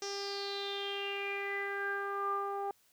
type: tone with low-pass filter sweep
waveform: sawtooth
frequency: 399 Hz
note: G4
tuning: 31 cents sharp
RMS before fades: -37 dBFS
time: 0.02-2.71 s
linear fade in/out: 2 ms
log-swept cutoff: 5800 to 910 Hz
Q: 8.1
effects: white hiss -69 dBFS RMS until 2.92 s